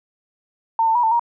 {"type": "tone with pitch steps", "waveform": "sine", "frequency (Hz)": [905, 895, 965, 891, 943], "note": ["A5", "A5", "B5", "A5", "A#5"], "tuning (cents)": [48, 29, -40, 22, 20], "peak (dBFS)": -14, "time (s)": [0.79, 1.195], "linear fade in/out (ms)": 2, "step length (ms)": 81, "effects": []}